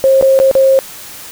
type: tone with dropouts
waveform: sine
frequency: 535 Hz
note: C5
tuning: 38 cents sharp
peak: -5 dBFS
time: 0.04-0.79 s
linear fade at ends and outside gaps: 0 ms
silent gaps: 0.212-0.225 / 0.39-0.4 / 0.513-0.552 s
effects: white hiss -31 dBFS RMS until 1.31 s